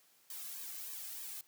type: noise with flanger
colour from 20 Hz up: blue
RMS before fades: -45 dBFS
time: 0.3-1.41 s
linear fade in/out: 2 ms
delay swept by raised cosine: 1.4 to 2.16 ms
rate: 3.3 Hz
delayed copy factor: -0.95
effects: white hiss -68 dBFS RMS until 1.47 s + high-pass 150 Hz 12 dB/octave